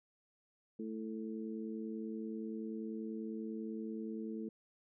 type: harmonic tone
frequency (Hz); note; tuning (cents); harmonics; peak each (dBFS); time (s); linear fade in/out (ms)
110.3; A2; +5; 2 / 3 / 4; -41 / -45 / -47; 0.79-4.49; 5
effects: none